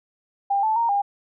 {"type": "tone with pitch steps", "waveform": "sine", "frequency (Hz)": [798, 874, 929, 806], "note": ["G5", "A5", "A#5", "G5"], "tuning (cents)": [31, -12, -6, 48], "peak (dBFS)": -18, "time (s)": [0.5, 1.02], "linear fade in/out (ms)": 10, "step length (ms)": 130, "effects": []}